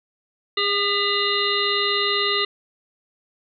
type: harmonic tone with a mistuned harmonic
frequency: 405.8 Hz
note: G#4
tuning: 40 cents flat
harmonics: 1 / 3 / 5 / 7 / 9 / 10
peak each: -26 / -26 / -26 / -26 / -26 / -26 dBFS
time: 0.57-2.45 s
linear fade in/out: 5 ms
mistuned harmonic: 5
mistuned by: -29 cents
effects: none